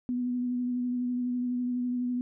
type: tone with vibrato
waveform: sine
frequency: 246.9 Hz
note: B3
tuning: in tune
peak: -27 dBFS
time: 0.09-2.21 s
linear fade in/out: 0 ms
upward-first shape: triangle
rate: 12 Hz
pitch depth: 23 cents each way
effects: none